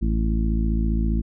harmonic tone, 55 Hz, A1, in tune, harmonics 1 / 2 / 3 / 4 / 5 / 6, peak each -20 / -32 / -29 / -27 / -35 / -33 dBFS, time 0.01-1.22 s, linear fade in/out 20 ms, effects none

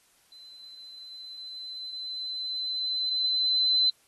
sine tone with level ramp, 4045 Hz, B7, 41 cents sharp, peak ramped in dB -47 to -19 dBFS, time 0.32-3.9 s, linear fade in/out 2 ms, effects white hiss -64 dBFS RMS until 4.07 s + AAC 32 kbps

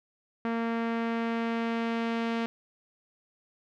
sawtooth tone with low-pass filter sweep, 230 Hz, A#3, 23 cents flat, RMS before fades -30 dBFS, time 0.45-2.46 s, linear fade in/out 0 ms, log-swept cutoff 1900 to 3100 Hz, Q 1.1, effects none

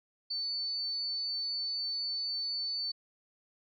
sine tone, 4502 Hz, C#8, 26 cents sharp, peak -32 dBFS, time 0.3-2.92 s, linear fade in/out 10 ms, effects none

